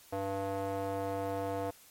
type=tone with band-pass filter; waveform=square; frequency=98 Hz; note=G2; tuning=in tune; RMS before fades=-35 dBFS; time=0.12-1.71 s; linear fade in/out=10 ms; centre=620 Hz; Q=2.1; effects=white hiss -58 dBFS RMS until 1.9 s + MP3 64 kbps